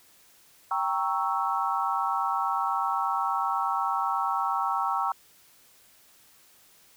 sine chord, G diminished seventh, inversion none, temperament equal, 784 / 932.3 / 1108.7 / 1318.5 Hz, G5 / Bb5 / Db6 / Fb6, 0 / 0 / 0 / 0 cents, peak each -30 dBFS, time 0.71-5.12 s, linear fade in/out 2 ms, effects white hiss -58 dBFS RMS until 6.96 s

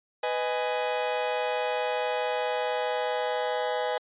40% pulse chord, G# minor, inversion first, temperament just, 498.4 / 623 / 830.6 Hz, B4 / D#5 / G#5, +16 / +2 / 0 cents, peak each -29 / -31 / -30 dBFS, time 0.23-3.98 s, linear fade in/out 5 ms, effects resampled to 8000 Hz

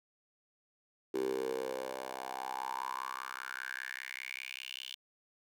10% pulse tone with high-pass filter sweep, 65 Hz, C2, 11 cents flat, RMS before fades -40 dBFS, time 1.14-4.95 s, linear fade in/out 5 ms, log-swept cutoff 370 to 3200 Hz, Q 6.4, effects none

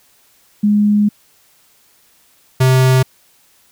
sine / square tone pair in turn, 207.7 / 129.86 Hz, G#3 / C3, 0 / -13 cents, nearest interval minor sixth, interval 813 cents, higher first, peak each -9 dBFS, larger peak neither, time 0.63-1.09 / 2.6-3.03 s, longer first, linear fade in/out 10 ms, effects white hiss -53 dBFS RMS until 3.71 s

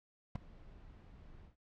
brown noise with ADSR envelope, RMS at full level -33 dBFS, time 0.35-1.56 s, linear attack 7 ms, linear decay 6 ms, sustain -23 dB, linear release 120 ms, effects noise-tail reverb RT60 0.1 s tail -20 dB re dry + low-pass 4000 Hz 12 dB/octave

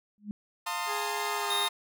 sine tone with exponential growth, 207.7 Hz, G#3, in tune, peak -29 dBFS, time 0.18-0.31 s, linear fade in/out 0 ms, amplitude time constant 28 ms
sawtooth chord, F dominant seventh, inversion none, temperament equal with one note detuned, 698.5 / 902.7 / 1046.5 / 1244.5 Hz, F5 / A5 / C6 / Eb6, 0 / +44 / 0 / 0 cents, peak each -36 / -31 / -32 / -34 dBFS, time 0.66-1.69 s, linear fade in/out 10 ms
15% pulse tone with pitch glide, 415.3 to 404.6 Hz, G#4 to G#4, 0 to -45 cents, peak -28 dBFS, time 0.86-1.69 s, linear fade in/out 50 ms, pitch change -45 cents, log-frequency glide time 1.34-1.52 s
square tone, 3700 Hz, A#7, 14 cents flat, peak -29 dBFS, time 1.5-1.68 s, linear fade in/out 5 ms
effects none

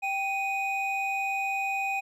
triangle tone pair together, 783.2 / 2489 Hz, G5 / D#7, -2 / 0 cents, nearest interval octave + minor sixth, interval 2002 cents, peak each -28 dBFS, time 0.02-2.01 s, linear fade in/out 20 ms, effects none

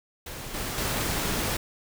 pink noise with level steps, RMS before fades -38 / -32 / -28 dBFS, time 0.26-1.57 s, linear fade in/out 5 ms, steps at 0.54 / 0.78 s, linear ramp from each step 2 ms, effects none

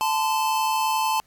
square tone pair together, 876 / 1027.2 Hz, A5 / C6, -8 / -32 cents, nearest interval minor third, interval 276 cents, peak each -23 / -26 dBFS, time 0.01-1.2 s, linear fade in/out 0 ms, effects pink hiss -63 dBFS RMS until 1.26 s + AAC 64 kbps

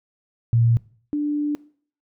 sine tone pair in turn, 116.54 / 294.7 Hz, A#2 / D4, 0 / +6 cents, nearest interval octave + major third, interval 1606 cents, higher second, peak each -14 / -20 dBFS, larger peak first, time 0.53-0.77 / 1.13-1.55 s, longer second, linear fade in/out 0 ms, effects noise-tail reverb RT60 0.5 s tail -21 dB re dry

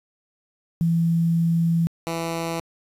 sine / 10% pulse tone pair in turn, 166.9 / 165.99 Hz, E3 / E3, +22 / +12 cents, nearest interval unison, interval 10 cents, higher first, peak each -17 dBFS, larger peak neither, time 0.81-1.87 / 2.07-2.6 s, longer first, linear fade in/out 0 ms, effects resampled to 32000 Hz + 8-bit

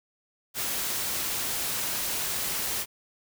white noise, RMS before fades -30 dBFS, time 0.54-2.86 s, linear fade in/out 50 ms, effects none

